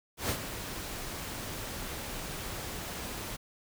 pink noise with ADSR envelope, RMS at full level -30 dBFS, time 0.17-3.37 s, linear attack 130 ms, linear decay 68 ms, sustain -9 dB, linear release 17 ms, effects none

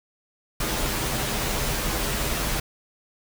pink noise with comb filter, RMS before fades -26 dBFS, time 0.6-2.6 s, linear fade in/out 5 ms, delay 11 ms, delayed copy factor -0.65, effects none

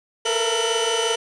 sawtooth tone cluster, 440.3 / 457.7 / 483.3 / 671 / 2994 Hz, A4 / A#4 / B4 / E5 / F#7, +1 / -32 / -38 / +31 / +20 cents, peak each -26 / -19 / -26 / -27 / -21 dBFS, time 0.25-1.16 s, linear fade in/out 10 ms, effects resampled to 22050 Hz + 8-bit

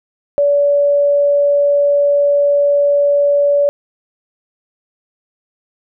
sine tone, 573 Hz, D5, 43 cents flat, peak -9 dBFS, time 0.38-3.69 s, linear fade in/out 0 ms, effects none

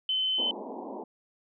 sine tone, 3055 Hz, G7, 45 cents flat, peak -25 dBFS, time 0.09-0.51 s, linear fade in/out 2 ms
pink band-pass noise, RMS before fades -39 dBFS, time 0.38-1.04 s, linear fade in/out 5 ms, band 210 to 1000 Hz, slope 96 dB/octave
effects none

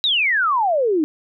sine exponential sweep, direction down, 3949 to 292.1 Hz, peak -15 dBFS, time 0.04-1.04 s, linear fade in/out 0 ms, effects none

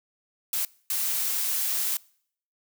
blue noise bursts at uneven times, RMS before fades -27 dBFS, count 2, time 0.53-0.65 / 0.9-1.97 s, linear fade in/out 2 ms, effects noise-tail reverb RT60 0.6 s tail -24 dB re dry

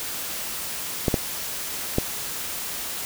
clicks, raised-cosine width 2 ms, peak -6 dBFS, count 3, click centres 1.082 / 1.142 / 1.984 s, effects white hiss -31 dBFS RMS until 3.05 s

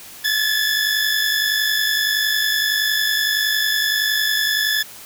20% pulse tone pair together, 1700 / 1750.8 Hz, G#6 / A6, +40 / -9 cents, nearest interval minor second, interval 51 cents, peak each -15 dBFS, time 0.24-4.83 s, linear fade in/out 10 ms, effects white hiss -39 dBFS RMS until 5.05 s

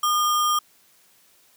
sine tone with sample-and-hold, 1214 Hz, D#6, 43 cents flat, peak -18 dBFS, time 0.03-0.59 s, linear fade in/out 5 ms, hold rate 4410 Hz, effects white hiss -58 dBFS RMS until 1.56 s + high-pass 80 Hz 12 dB/octave

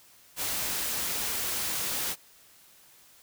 white noise, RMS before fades -31 dBFS, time 0.36-2.16 s, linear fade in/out 50 ms, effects white hiss -57 dBFS RMS until 3.22 s

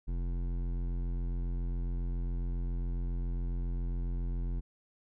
sine tone with hard clipping, 43.65 Hz, F1, in tune, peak -33 dBFS, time 0.07-4.61 s, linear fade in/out 20 ms, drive 13 dB, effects none

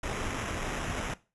pink noise with sample-and-hold, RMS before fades -34 dBFS, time 0.03-1.14 s, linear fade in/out 5 ms, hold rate 4410 Hz, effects noise-tail reverb RT60 0.3 s tail -18 dB re dry + resampled to 24000 Hz

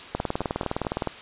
two click trains, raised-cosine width 1 ms, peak -11 / -19 dBFS, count 19 / 4, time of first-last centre 0.15-1.073 / 0.2-0.849 s, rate 19.5 / 4.62 Hz, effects white hiss -41 dBFS RMS until 1.21 s + resampled to 8000 Hz

